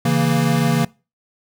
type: chord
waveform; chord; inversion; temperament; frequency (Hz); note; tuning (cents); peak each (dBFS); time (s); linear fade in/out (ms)
square; A# diminished; first; equal; 138.59 / 164.81 / 233.1; C#3 / E3 / A#3; 0 / 0 / 0; -20; 0.05-0.85; 5
effects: noise-tail reverb RT60 0.3 s tail -23 dB re dry